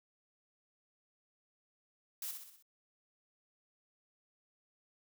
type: noise with echo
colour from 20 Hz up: blue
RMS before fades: -41 dBFS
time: 2.22-2.31 s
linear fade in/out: 2 ms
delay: 63 ms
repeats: 5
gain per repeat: -5 dB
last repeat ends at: 2.625 s
effects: none